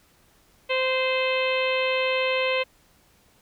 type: harmonic tone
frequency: 519 Hz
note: C5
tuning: 14 cents flat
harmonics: 1 / 2 / 3 / 4 / 5 / 6 / 7 / 8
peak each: -24 / -31 / -37 / -30 / -28 / -32 / -40 / -41 dBFS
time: 0.69-2.64 s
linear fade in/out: 20 ms
effects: pink hiss -60 dBFS RMS until 3.41 s